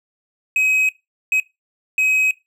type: tone bursts at uneven times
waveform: triangle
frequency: 2537 Hz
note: D#7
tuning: 33 cents sharp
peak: -12 dBFS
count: 3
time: 0.56-0.89 / 1.32-1.4 / 1.98-2.31 s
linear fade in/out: 2 ms
effects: noise-tail reverb RT60 0.2 s tail -20 dB re dry